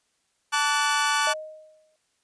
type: chord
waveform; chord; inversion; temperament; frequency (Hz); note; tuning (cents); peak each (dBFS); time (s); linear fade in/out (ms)
sawtooth; D major; second; equal with one note detuned; 880 / 1152.5 / 1480; A5 / D6 / F#6; 0 / -33 / 0; -22; 0.52-1.34; 20
type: tone with exponential decay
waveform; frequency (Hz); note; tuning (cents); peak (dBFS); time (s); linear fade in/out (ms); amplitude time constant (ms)
sine; 622.3; D#5; 0; -26; 1.27-1.96; 1; 150
effects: white hiss -71 dBFS RMS until 2.23 s + resampled to 22050 Hz

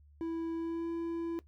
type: tone with pitch glide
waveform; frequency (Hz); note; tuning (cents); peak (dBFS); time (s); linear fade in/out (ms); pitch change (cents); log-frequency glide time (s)
triangle; 329.6 to 334.6; E4 to E4; 0 to +26; -31; 0.21-1.39; 0; +26; 0.55-0.89
effects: noise-tail reverb RT60 0.1 s tail -17 dB re dry + added 73 Hz sine -57 dBFS peak until 1.47 s

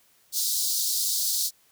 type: high-pass noise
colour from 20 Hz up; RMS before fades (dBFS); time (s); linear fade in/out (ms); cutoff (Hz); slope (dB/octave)
pink; -26; 0.32-1.51; 50; 4000; 48
effects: white hiss -62 dBFS RMS until 1.71 s

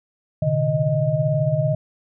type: tone cluster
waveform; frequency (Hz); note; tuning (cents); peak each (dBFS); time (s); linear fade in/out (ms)
sine; 118.3 / 133.5 / 151.4 / 624; A#2 / C3 / D#3 / D#5; +26 / +35 / -47 / +5; -27 / -23 / -21 / -22; 0.42-1.75; 5
effects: none

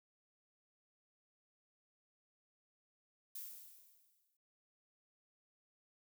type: noise with exponential decay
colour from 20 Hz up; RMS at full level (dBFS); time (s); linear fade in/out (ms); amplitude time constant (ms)
violet; -45; 3.35-4.37; 5; 220
effects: none

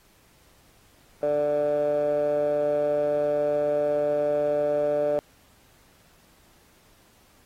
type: tone with band-pass filter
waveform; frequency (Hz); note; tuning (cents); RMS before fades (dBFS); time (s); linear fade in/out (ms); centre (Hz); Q
15% pulse; 147.3; D3; +6; -24; 1.23-5.19; 0; 560; 7.4
effects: pink hiss -59 dBFS RMS until 7.45 s + AAC 48 kbps

